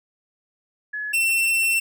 sine / 45% pulse tone pair in turn, 1699 / 2697 Hz, G#6 / E7, +39 / +39 cents, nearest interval minor sixth, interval 800 cents, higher second, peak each -26 / -18 dBFS, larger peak second, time 0.93-1.13 / 1.13-1.8 s, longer second, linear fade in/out 10 ms, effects none

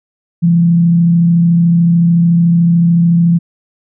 sine tone with frequency modulation, 169.9 Hz, F3, 47 cents flat, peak -6 dBFS, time 0.42-3.39 s, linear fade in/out 20 ms, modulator 33.7 Hz, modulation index 0.24, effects none

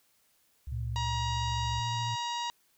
sine tone, 69.2 Hz, C#2, 2 cents flat, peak -35 dBFS, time 0.67-1.8 s, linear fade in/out 5 ms
sine tone with vibrato, 115.5 Hz, A#2, 16 cents flat, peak -33 dBFS, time 0.71-2.16 s, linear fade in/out 20 ms, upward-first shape triangle, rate 14 Hz, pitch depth 44 cents each way
harmonic tone, 951 Hz, A#5, 34 cents sharp, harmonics 1 / 2 / 3 / 4 / 5 / 6 / 7 / 8, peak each -33 / -44 / -41 / -40 / -45 / -48 / -49 / -54 dBFS, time 0.96-2.5 s, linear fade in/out 0 ms
effects white hiss -69 dBFS RMS until 2.77 s

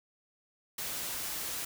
white noise, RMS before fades -37 dBFS, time 0.78-1.65 s, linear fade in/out 5 ms, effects none

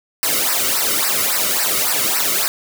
white noise with flanger, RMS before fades -18 dBFS, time 0.23-2.48 s, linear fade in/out 0 ms, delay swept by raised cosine 0.29 to 1.22 ms, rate 3.6 Hz, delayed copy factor -0.95, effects none

